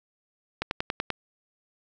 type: slowing click train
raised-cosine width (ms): 0.3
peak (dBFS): -11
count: 6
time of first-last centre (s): 0.62-1.103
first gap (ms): 91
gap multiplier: 1.03
effects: none